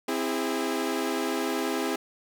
sawtooth chord, C augmented, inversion none, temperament equal with one note detuned, 261.6 / 329.6 / 409.1 Hz, C4 / E4 / G#4, 0 / 0 / -26 cents, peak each -27 dBFS, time 0.08-1.96 s, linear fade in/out 5 ms, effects none

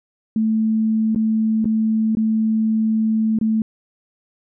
sine tone with dropouts, 220 Hz, A3, in tune, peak -15 dBFS, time 0.36-3.62 s, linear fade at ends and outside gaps 2 ms, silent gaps 1.148-1.159 / 1.645-1.655 / 2.151-2.17 / 3.388-3.412 s, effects none

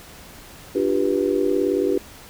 sine chord, G dominant seventh, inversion second, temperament just, 294 / 352.8 / 392 / 490 Hz, D4 / F4 / G4 / B4, +2 / +18 / 0 / -14 cents, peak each -24 / -24 / -21 / -25 dBFS, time 0.75-1.98 s, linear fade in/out 5 ms, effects pink hiss -43 dBFS RMS until 2.29 s

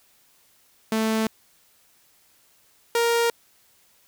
sawtooth tone pair in turn, 220.7 / 467.6 Hz, A3 / A#4, +5 / +5 cents, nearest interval octave + minor second, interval 1300 cents, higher second, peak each -17 / -15 dBFS, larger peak second, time 0.92-1.27 / 2.95-3.3 s, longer neither, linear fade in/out 2 ms, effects white hiss -60 dBFS RMS until 4.07 s

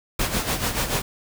pink noise with tremolo, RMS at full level -22 dBFS, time 0.19-1.02 s, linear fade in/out 5 ms, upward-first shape sine, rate 6.9 Hz, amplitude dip 65%, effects none

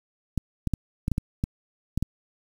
clicks, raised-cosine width 5 ms, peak -12 dBFS, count 9, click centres 0.377 / 0.673 / 0.737 / 1.081 / 1.117 / 1.181 / 1.439 / 1.976 / 2.026 s, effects 7-bit

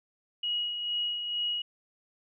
sine tone with tremolo, 2900 Hz, F#7, 35 cents flat, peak -27 dBFS, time 0.43-1.62 s, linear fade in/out 5 ms, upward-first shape sine, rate 2.2 Hz, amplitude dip 45%, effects none

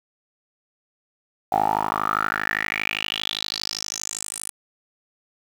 10% pulse tone with band-pass filter sweep, 52.5 Hz, G#1, 19 cents sharp, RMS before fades -26 dBFS, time 1.52-4.5 s, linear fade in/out 5 ms, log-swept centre 750 to 10000 Hz, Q 7.1, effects 7-bit

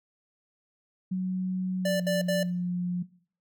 sine tone with pitch glide, 185.3 to 177.85 Hz, F#3 to F3, +3 to +32 cents, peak -26 dBFS, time 1.11-3.03 s, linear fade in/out 10 ms, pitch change -71 cents, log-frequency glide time 1.79-2.04 s
square tone bursts, 587.3 Hz, D5, in tune, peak -26 dBFS, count 3, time 1.85-2.432 s, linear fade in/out 5 ms, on 150 ms, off 66 ms
effects noise-tail reverb RT60 0.5 s tail -19 dB re dry

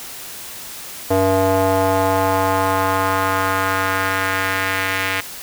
square tone with band-pass filter sweep, 95.5 Hz, G2, 45 cents flat, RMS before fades -18 dBFS, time 1.1-5.21 s, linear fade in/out 10 ms, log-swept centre 580 to 2200 Hz, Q 1.8, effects white hiss -33 dBFS RMS until 5.42 s

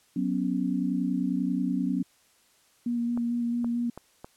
sine chord, F# suspended fourth, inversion none, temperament equal, 185 / 246.9 / 277.2 Hz, F#3 / B3 / C#4, 0 / 0 / 0 cents, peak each -29 dBFS, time 0.16-2.03 s, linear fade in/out 5 ms
sine tone with vibrato, 237.4 Hz, A#3, 32 cents sharp, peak -25 dBFS, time 2.86-3.9 s, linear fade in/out 5 ms, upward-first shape square, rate 4.5 Hz, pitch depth 12 cents each way
clicks, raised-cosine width 1 ms, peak -25 dBFS, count 4, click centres 3.175 / 3.645 / 3.976 / 4.245 s
effects white hiss -63 dBFS RMS until 4.36 s + low-pass 11000 Hz 12 dB/octave

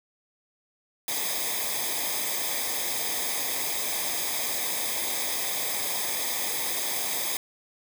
white noise with comb filter, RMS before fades -29 dBFS, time 1.08-7.37 s, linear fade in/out 2 ms, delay 0.7 ms, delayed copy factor -0.75, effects none

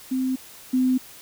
sine tone pair in turn, 259.5 / 256.2 Hz, C4 / C4, -14 / -36 cents, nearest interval unison, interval 22 cents, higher first, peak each -21 / -17 dBFS, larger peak second, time 0.11-0.36 / 0.73-0.98 s, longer neither, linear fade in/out 10 ms, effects white hiss -45 dBFS RMS until 1.21 s

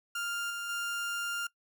30% pulse tone with level steps, 1399 Hz, F6, 3 cents sharp, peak -30 / -33 / -30 dBFS, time 0.15-1.47 s, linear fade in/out 5 ms, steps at 0.5 / 0.69 s, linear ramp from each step 5 ms, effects noise-tail reverb RT60 0.1 s tail -21 dB re dry

